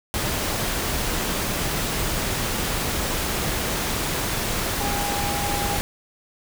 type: tone in noise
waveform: sine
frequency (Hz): 813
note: G#5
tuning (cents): -37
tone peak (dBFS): -28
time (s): 4.8-5.77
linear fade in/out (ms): 0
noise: pink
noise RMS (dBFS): -25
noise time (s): 0.14-5.81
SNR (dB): -6
effects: none